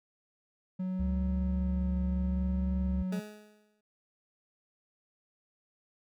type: tone with vibrato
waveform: triangle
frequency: 185 Hz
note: F#3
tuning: in tune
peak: -29 dBFS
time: 0.79-3.2 s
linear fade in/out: 10 ms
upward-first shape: triangle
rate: 0.64 Hz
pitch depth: 17 cents each way
type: tone with pitch glide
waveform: triangle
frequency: 70.4 to 69.63 Hz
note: C#2 to C#2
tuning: +27 to +8 cents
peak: -28 dBFS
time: 0.99-3.03 s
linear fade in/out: 10 ms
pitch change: -19 cents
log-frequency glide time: 1.16-2.05 s
type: tone with exponential decay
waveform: 20% pulse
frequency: 211 Hz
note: G#3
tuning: 28 cents sharp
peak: -31 dBFS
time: 3.12-3.81 s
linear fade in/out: 5 ms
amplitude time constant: 150 ms
effects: none